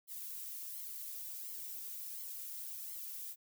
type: noise with flanger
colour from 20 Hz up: violet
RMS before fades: -45 dBFS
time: 0.07-3.36 s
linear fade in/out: 50 ms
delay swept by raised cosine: 0.94 to 2.94 ms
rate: 1.4 Hz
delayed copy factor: +0.8
effects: none